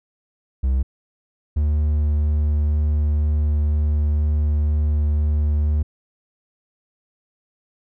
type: tone pair in turn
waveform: triangle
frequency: 65.41 / 74.83 Hz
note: C2 / D2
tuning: 0 / +33 cents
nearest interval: major second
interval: 233 cents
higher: second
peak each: -14 dBFS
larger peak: neither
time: 0.63-0.83 / 1.56-5.83 s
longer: second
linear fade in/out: 10 ms
effects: none